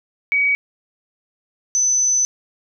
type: tone pair in turn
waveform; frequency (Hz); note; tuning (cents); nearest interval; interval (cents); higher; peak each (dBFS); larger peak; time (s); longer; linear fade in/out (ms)
sine; 2264 / 6044; C#7 / F#8; +36 / +36; octave + perfect fourth; 1700; second; -14; neither; 0.32-0.55 / 1.75-2.25; second; 0
effects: none